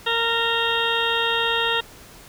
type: harmonic tone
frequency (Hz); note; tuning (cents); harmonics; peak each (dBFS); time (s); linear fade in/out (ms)
461.8; A#4; -16; 1 / 2 / 3 / 4 / 6 / 7 / 8; -27 / -27 / -27 / -27 / -27 / -27 / -27; 0.06-1.81; 10
effects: pink hiss -45 dBFS RMS until 2.28 s